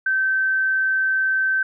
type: tone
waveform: sine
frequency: 1546 Hz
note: G6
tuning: 24 cents flat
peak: -17 dBFS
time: 0.06-1.63 s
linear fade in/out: 5 ms
effects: none